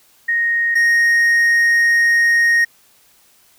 sine / triangle tone pair in turn, 1864.7 / 1864.7 Hz, A#6 / A#6, 0 / 0 cents, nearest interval unison, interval 0 cents, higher neither, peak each -14 / -9 dBFS, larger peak second, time 0.28-0.75 / 0.75-2.65 s, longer second, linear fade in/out 10 ms, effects white hiss -53 dBFS RMS until 3.58 s

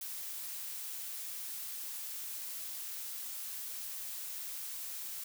blue noise, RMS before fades -42 dBFS, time 0.01-5.24 s, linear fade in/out 5 ms, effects none

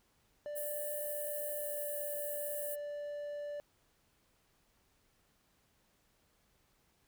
triangle tone with pitch glide, 589 to 584.6 Hz, D5 to D5, +5 to -8 cents, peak -37 dBFS, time 0.46-3.6 s, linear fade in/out 0 ms, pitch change -13 cents, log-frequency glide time 1.59-1.71 s
white high-pass noise, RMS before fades -42 dBFS, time 0.55-2.76 s, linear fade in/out 20 ms, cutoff 8700 Hz, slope 48 dB/octave
effects pink hiss -73 dBFS RMS until 7.07 s

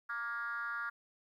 sine tone with frequency modulation, 1410 Hz, F6, 16 cents sharp, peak -35 dBFS, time 0.09-0.9 s, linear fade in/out 10 ms, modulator 242 Hz, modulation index 1.1, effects tanh soft clip ceiling -31 dBFS + 12-bit

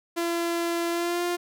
sawtooth tone with pitch glide, 339.9 to 350.5 Hz, F4 to F4, -47 to +6 cents, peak -21 dBFS, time 0.16-1.37 s, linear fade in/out 20 ms, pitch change +53 cents, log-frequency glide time 0.9-1.24 s, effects none

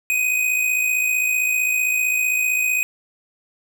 square tone with amplitude modulation, 2500 Hz, D#7, 8 cents sharp, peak -16 dBFS, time 0.1-2.83 s, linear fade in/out 0 ms, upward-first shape sine, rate 55.5 Hz, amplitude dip 50%, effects none

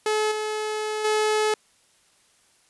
sawtooth tone with level steps, 428.8 Hz, A4, 45 cents flat, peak -17 / -22 / -16 dBFS, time 0.06-1.54 s, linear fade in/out 2 ms, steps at 0.31 / 1.04 s, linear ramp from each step 10 ms, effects white hiss -61 dBFS RMS until 2.69 s + resampled to 24000 Hz

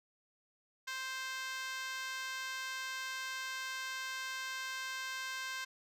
5% pulse tone with high-pass filter, 523.3 Hz, C5, in tune, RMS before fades -41 dBFS, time 0.87-5.65 s, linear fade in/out 10 ms, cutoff 1300 Hz, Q 5.1, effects resampled to 32000 Hz

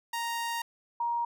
sawtooth / sine tone pair in turn, 932.3 / 942.6 Hz, A#5 / A#5, 0 / +19 cents, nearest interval unison, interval 19 cents, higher second, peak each -27 dBFS, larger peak neither, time 0.13-0.62 / 1-1.25 s, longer first, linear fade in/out 5 ms, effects none

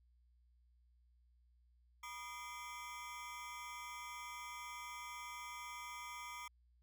25% pulse ring-modulated tone, 1098 Hz, C#6, 17 cents flat, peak -40 dBFS, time 2.03-6.48 s, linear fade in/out 5 ms, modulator 128 Hz, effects added 60 Hz sine -68 dBFS peak until 6.82 s

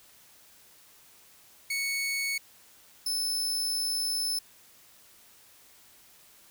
sawtooth tone pair in turn, 2217 / 5260 Hz, C#7 / E8, 0 / -5 cents, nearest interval octave + minor third, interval 1495 cents, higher second, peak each -25 dBFS, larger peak neither, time 1.7-2.38 / 3.06-4.39 s, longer second, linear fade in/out 5 ms, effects white hiss -57 dBFS RMS until 6.5 s

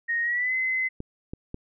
sine tone with pitch glide, 1864.7 to 2045 Hz, A#6 to C7, 0 to -40 cents, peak -23 dBFS, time 0.08-0.89 s, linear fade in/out 20 ms, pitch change +160 cents, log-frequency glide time 0.22-0.54 s
clicks, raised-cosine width 3 ms, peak -21 dBFS, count 3, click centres 1.004 / 1.335 / 1.544 s
effects none

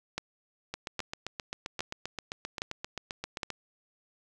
two click trains, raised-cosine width 0.2 ms, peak -15 / -18 dBFS, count 5 / 22, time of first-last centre 0.18-3.432 / 0.74-3.503 s, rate 1.23 / 7.6 Hz, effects none

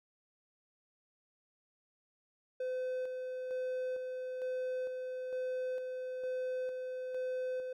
triangle tone with tremolo, 510 Hz, C5, 44 cents flat, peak -32 dBFS, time 2.6-7.73 s, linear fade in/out 5 ms, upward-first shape square, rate 1.1 Hz, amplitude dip 35%, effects none

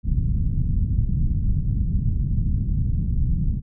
pink low-pass noise, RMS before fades -21 dBFS, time 0.03-3.62 s, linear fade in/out 50 ms, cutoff 170 Hz, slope 24 dB/octave, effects none

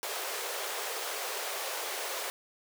pink high-pass noise, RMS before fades -36 dBFS, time 0.03-2.3 s, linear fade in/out 0 ms, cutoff 400 Hz, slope 48 dB/octave, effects none

